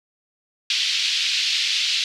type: band-pass noise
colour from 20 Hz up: pink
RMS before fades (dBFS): -22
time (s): 0.7-2.04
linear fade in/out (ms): 2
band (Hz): 2800 to 4800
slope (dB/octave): 24
effects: none